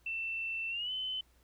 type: tone with pitch glide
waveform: sine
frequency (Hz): 2678 to 3041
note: E7 to F#7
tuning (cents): +27 to +47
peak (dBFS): -34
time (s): 0.06-1.21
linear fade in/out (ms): 5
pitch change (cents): +220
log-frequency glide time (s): 0.69-0.92
effects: added 60 Hz sine -65 dBFS peak until 1.43 s + pink hiss -70 dBFS RMS until 1.43 s